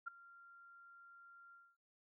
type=tone with ADSR envelope; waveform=sine; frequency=1386 Hz; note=F6; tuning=14 cents flat; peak=-38 dBFS; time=0.06-1.77 s; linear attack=17 ms; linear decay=9 ms; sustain=-20 dB; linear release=240 ms; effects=none